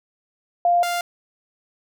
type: tone pair in turn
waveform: sine / sawtooth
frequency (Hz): 698.5 / 698.5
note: F5 / F5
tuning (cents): 0 / 0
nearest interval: unison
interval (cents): 0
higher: neither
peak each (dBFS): -14 / -18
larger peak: first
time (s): 0.65-0.83 / 0.83-1.01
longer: neither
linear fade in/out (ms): 2
effects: none